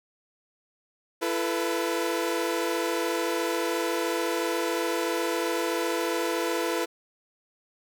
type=chord; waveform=sawtooth; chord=E suspended fourth; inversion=none; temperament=equal with one note detuned; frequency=336.9 / 440 / 493.9 Hz; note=E4 / A4 / B4; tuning=+38 / 0 / 0 cents; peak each=-25 / -28 / -26 dBFS; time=1.21-6.86 s; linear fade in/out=20 ms; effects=none